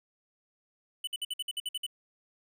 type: tone bursts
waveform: square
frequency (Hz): 2984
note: F#7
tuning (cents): +14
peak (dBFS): -32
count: 10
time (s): 1.04-1.865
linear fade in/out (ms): 5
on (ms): 33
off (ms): 55
effects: none